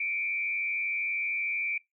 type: tone with frequency modulation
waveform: sine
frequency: 2341 Hz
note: D7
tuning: 6 cents flat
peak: -28 dBFS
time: 0-1.78 s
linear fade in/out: 5 ms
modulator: 92.9 Hz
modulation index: 0.97
effects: noise-tail reverb RT60 0.2 s tail -25 dB re dry